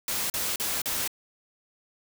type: noise bursts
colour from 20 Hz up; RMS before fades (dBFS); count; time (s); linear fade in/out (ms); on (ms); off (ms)
white; -29; 4; 0.08-1.077; 2; 220; 39
effects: none